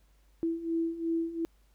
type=beating tone pair; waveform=sine; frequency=328.8 / 331.6 Hz; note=E4 / E4; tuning=-4 / +10 cents; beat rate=2.8 Hz; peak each=-34 / -30 dBFS; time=0.43-1.45 s; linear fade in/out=0 ms; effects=added 50 Hz sine -61 dBFS peak until 1.74 s + pink hiss -71 dBFS RMS until 1.74 s